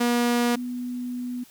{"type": "tone pair in turn", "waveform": ["sawtooth", "sine"], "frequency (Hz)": [240, 246.7], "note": ["B3", "B3"], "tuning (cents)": [-49, -2], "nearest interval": "unison", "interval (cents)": 47, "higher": "second", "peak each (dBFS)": [-16, -28], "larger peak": "first", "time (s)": [[0, 0.56], [0.56, 1.44]], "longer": "second", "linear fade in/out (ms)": 10, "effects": ["white hiss -53 dBFS RMS until 1.5 s"]}